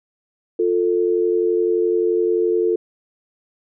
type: tone pair together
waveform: sine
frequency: 352.3 / 443.9 Hz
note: F4 / A4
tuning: +15 / +15 cents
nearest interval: major third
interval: 400 cents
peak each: -18 dBFS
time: 0.59-2.76 s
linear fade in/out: 5 ms
effects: none